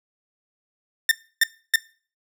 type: tone bursts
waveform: sawtooth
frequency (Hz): 1808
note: A6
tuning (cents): +47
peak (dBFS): -10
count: 3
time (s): 1.09-1.759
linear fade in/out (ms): 2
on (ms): 23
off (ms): 300
effects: noise-tail reverb RT60 0.4 s tail -21 dB re dry